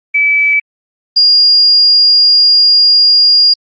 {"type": "tone pair in turn", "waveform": "sine", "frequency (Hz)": [2300, 4833], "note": ["D7", "D8"], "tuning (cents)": [-37, 49], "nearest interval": "octave + minor second", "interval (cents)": 1286, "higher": "second", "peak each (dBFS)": [-7, -4], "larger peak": "second", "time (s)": [[0.14, 0.6], [1.16, 3.54]], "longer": "second", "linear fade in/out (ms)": 10, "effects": ["Opus 24 kbps"]}